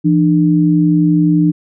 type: tone pair together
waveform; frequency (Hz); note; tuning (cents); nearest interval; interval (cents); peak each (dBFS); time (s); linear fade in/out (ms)
sine; 168.37 / 300; E3 / D4; +37 / +37; minor seventh; 1000; -11; 0.04-1.52; 20
effects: none